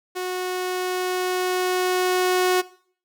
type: tone with level ramp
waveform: sawtooth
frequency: 366.1 Hz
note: F#4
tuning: 18 cents flat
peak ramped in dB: -22 to -13 dBFS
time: 0.15-2.62 s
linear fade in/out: 20 ms
effects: noise-tail reverb RT60 0.5 s tail -19 dB re dry